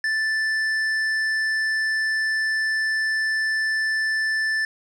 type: tone with hard clipping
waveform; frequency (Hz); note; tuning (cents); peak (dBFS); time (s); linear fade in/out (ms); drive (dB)
sine; 1760; A6; 0; -22; 0.04-4.65; 2; 7
effects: none